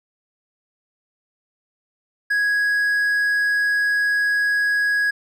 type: tone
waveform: triangle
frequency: 1661.2 Hz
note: G#6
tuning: in tune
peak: -15 dBFS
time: 2.3-5.11 s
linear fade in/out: 10 ms
effects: none